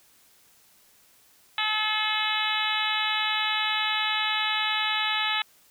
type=harmonic tone; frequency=430 Hz; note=A4; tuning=40 cents flat; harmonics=2 / 3 / 4 / 5 / 6 / 7 / 8 / 9; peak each=-32 / -32 / -32 / -32 / -32 / -32 / -32 / -32 dBFS; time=1.58-5.42 s; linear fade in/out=2 ms; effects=white hiss -59 dBFS RMS until 5.7 s